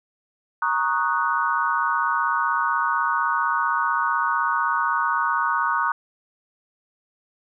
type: chord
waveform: sine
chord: D# minor seventh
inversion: second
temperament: equal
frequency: 932.3 / 1108.7 / 1244.5 / 1480 Hz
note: A#5 / C#6 / D#6 / F#6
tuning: 0 / 0 / 0 / 0 cents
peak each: -25 dBFS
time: 0.62-5.92 s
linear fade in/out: 2 ms
effects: none